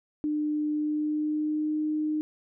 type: tone with pitch glide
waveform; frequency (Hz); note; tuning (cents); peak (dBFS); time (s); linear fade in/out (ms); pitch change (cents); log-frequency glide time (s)
sine; 300.8 to 306.1; D4 to D#4; +42 to -28; -25; 0.24-2.21; 0; +30; 0.71-1.78
effects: none